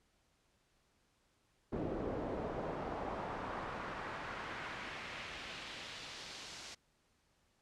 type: noise with band-pass filter sweep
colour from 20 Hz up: brown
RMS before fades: -43 dBFS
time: 1.72-6.75 s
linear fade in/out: 10 ms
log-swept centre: 420 to 5600 Hz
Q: 1.2
effects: pink hiss -75 dBFS RMS until 7.61 s + low-pass 9000 Hz 12 dB/octave